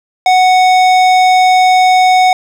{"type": "tone with hard clipping", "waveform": "sine", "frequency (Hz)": 740, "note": "F#5", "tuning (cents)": 0, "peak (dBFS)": -7, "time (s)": [0.26, 2.33], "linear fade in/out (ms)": 2, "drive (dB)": 14, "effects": []}